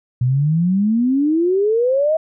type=exponential sweep; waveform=sine; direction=up; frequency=120.6 to 648 Hz; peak=-13 dBFS; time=0.21-2.17 s; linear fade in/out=5 ms; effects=none